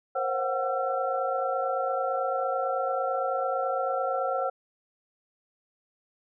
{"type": "tone cluster", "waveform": "sine", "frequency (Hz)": [478.7, 533, 718, 747, 1348], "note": ["A#4", "C5", "F5", "F#5", "E6"], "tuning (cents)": [46, 32, 48, 16, 38], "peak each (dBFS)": [-37, -29, -37, -30, -32], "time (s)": [0.15, 4.5], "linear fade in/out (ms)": 10, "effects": []}